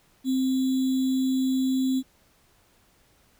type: tone with sample-and-hold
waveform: sine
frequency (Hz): 261.6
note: C4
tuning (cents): 0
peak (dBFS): -21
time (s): 0.24-2.03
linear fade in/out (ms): 50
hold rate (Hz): 3675
effects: pink hiss -62 dBFS RMS until 3.39 s